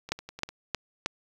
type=two click trains; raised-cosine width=0.2 ms; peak=-24 / -10 dBFS; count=5 / 4; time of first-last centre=0.09-0.49 / 0.12-1.06 s; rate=10 / 3.19 Hz; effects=8-bit